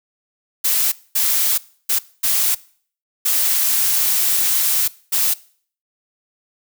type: noise bursts at uneven times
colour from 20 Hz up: blue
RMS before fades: -17 dBFS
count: 6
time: 0.64-0.92 / 1.15-1.58 / 1.89-1.99 / 2.23-2.55 / 3.25-4.88 / 5.12-5.34 s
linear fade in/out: 10 ms
effects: noise-tail reverb RT60 0.5 s tail -21 dB re dry